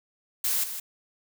blue noise with echo, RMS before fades -26 dBFS, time 0.44-0.64 s, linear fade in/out 5 ms, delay 160 ms, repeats 1, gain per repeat -9 dB, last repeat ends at 0.8 s, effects none

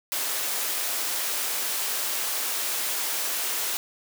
white high-pass noise, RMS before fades -28 dBFS, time 0.12-3.77 s, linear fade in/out 0 ms, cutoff 390 Hz, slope 12 dB/octave, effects none

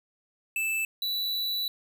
square tone pair in turn, 2637 / 3951 Hz, E7 / B7, 0 / 0 cents, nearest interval perfect fifth, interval 700 cents, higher second, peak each -27 / -28 dBFS, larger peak first, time 0.56-0.85 / 1.02-1.68 s, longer second, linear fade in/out 2 ms, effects none

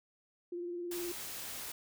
sine tone with vibrato, 349.2 Hz, F4, in tune, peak -37 dBFS, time 0.52-1.12 s, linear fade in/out 5 ms, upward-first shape sine, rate 19 Hz, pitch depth 29 cents each way
white noise, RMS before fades -43 dBFS, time 0.91-1.72 s, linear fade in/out 5 ms
effects none

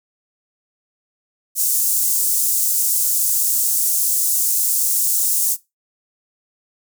pink high-pass noise, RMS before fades -18 dBFS, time 1.55-5.57 s, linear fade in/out 50 ms, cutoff 7300 Hz, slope 24 dB/octave, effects noise-tail reverb RT60 0.2 s tail -18 dB re dry

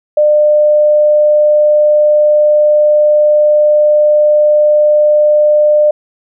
sine tone, 600 Hz, D5, 37 cents sharp, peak -5 dBFS, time 0.17-5.91 s, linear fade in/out 5 ms, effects none

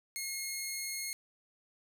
10% pulse tone, 2156 Hz, C#7, 49 cents flat, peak -27 dBFS, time 0.16-1.13 s, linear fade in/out 0 ms, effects none

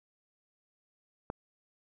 click, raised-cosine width 1 ms, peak -21 dBFS, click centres 1.301 s, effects none

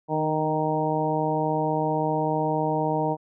harmonic tone with a mistuned harmonic, 155.56 Hz, D#3, in tune, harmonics 1 / 2 / 3 / 4 / 5 / 6, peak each -29 / -29 / -29 / -29 / -29 / -29 dBFS, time 0.08-3.17 s, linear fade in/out 50 ms, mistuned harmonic 2, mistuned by -20 cents, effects none

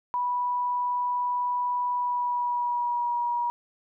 sine tone with pitch glide, 982 to 958.5 Hz, B5 to A#5, -10 to +48 cents, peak -24 dBFS, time 0.14-3.5 s, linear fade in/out 0 ms, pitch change -42 cents, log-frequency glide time 1.92-3.14 s, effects none

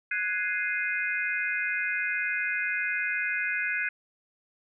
sine chord, Ab dominant seventh, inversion third, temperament equal, 1480 / 1661.2 / 2093 / 2489 Hz, Gb6 / Ab6 / C7 / Eb7, 0 / 0 / 0 / 0 cents, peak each -32 dBFS, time 0.11-3.89 s, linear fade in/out 5 ms, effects none

